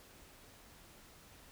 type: silence
effects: pink hiss -59 dBFS RMS until 1.51 s